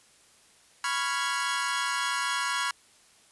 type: chord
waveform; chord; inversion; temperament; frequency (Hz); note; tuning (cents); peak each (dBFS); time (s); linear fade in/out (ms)
sawtooth; C# dominant seventh; third; equal with one note detuned; 987.8 / 1108.7 / 1392.1 / 1661.2; B5 / C#6 / E#6 / G#6; 0 / 0 / -6 / 0; -29; 0.84-2.71; 2
effects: white hiss -59 dBFS RMS until 3.31 s + resampled to 24000 Hz